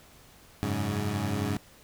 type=chord; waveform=20% pulse; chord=F# suspended second; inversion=none; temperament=equal with one note detuned; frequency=92.5 / 103.83 / 139.23 Hz; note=F#2 / G#2 / C#3; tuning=0 / 0 / +8 cents; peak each=-29 / -25 / -30 dBFS; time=0.63-1.57 s; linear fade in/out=0 ms; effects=pink hiss -55 dBFS RMS until 1.83 s